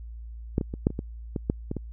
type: clicks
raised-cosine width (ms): 3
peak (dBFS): -10 / -15 / -20 / -7 / -22 / -17 / -15 / -10 / -16 / -17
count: 10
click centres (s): 0.581 / 0.612 / 0.739 / 0.869 / 0.904 / 0.991 / 1.362 / 1.499 / 1.714 / 1.767
effects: added 57 Hz sine -37 dBFS peak until 1.92 s